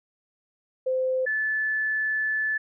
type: tone pair in turn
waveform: sine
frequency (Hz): 517 / 1739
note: C5 / A6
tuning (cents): -21 / -21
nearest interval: octave + major sixth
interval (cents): 2100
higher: second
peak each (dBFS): -22 / -23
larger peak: first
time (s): 0.86-1.26 / 1.26-2.58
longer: second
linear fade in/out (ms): 10
effects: none